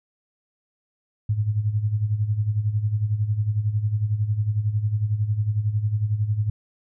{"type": "tone with tremolo", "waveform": "sine", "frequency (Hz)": 106, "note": "G#2", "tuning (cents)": 36, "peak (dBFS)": -17, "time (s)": [1.29, 6.5], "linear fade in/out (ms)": 5, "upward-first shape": "sine", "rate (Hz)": 11, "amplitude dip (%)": 70, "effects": []}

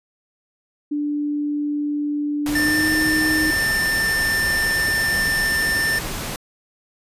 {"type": "tone with pitch glide", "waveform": "sine", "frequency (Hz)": [293.7, 311], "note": ["D4", "D#4"], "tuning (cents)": [0, -1], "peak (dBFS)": -20, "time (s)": [0.91, 3.51], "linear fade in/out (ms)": 10, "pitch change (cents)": 99, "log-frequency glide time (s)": [2.46, 2.86]}
{"type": "noise", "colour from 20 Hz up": "pink", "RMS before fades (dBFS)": -28, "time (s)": [2.46, 6.36], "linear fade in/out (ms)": 2}
{"type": "tone", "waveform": "square", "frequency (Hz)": 1788, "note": "A6", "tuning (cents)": 27, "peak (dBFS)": -19, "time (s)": [2.55, 5.99], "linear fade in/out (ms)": 5}
{"effects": ["resampled to 32000 Hz"]}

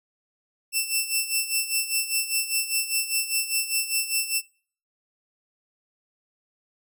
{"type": "tone with tremolo", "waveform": "10% pulse", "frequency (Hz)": 2675, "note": "E7", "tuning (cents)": 25, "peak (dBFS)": -12, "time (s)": [0.72, 4.42], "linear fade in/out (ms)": 50, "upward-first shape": "sine", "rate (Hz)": 5, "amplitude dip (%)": 75, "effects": ["noise-tail reverb RT60 0.5 s tail -26 dB re dry"]}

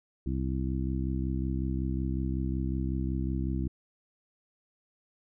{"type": "harmonic tone", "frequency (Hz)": 65.41, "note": "C2", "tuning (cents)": 0, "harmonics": [1, 2, 3, 4, 5], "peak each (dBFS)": [-31, -34, -36, -37, -38], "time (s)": [0.26, 3.68], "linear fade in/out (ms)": 5, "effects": []}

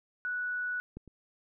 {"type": "tone", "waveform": "sine", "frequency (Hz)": 1475, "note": "F#6", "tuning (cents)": -6, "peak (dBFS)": -31, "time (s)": [0.25, 0.8], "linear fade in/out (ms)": 0}
{"type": "clicks", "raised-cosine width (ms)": 3, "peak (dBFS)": [-29, -38], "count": 2, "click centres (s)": [0.97, 1.077]}
{"effects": []}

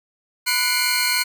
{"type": "tone cluster", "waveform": "sawtooth", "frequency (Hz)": [1006, 1471, 2140, 2349, 4237], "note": ["B5", "F#6", "C7", "D7", "C8"], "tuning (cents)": [32, -11, 38, 0, 21], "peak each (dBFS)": [-25, -22, -21, -23, -19], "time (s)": [0.46, 1.24], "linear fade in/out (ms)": 20, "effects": []}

